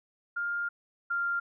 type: tone pair in turn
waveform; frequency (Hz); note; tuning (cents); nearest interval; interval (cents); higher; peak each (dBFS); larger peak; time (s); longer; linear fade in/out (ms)
sine; 1405 / 1393.7; F6 / F6; +10 / -4; unison; 14; first; -29 / -27; second; 0.36-0.69 / 1.1-1.4; first; 10
effects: none